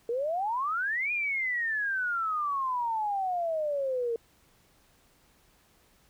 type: exponential two-way sweep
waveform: sine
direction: up then down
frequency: 454.3 to 2467 to 454.3 Hz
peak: -27 dBFS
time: 0.09-4.16 s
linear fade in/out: 2 ms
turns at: 1.12 s
effects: pink hiss -64 dBFS RMS until 6.09 s